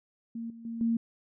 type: tone with level steps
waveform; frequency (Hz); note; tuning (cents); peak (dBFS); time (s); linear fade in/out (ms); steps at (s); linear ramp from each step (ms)
sine; 230.1; A#3; -22; -34 / -44 / -34 / -24; 0.35-0.97; 5; 0.5 / 0.65 / 0.81; 2
effects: none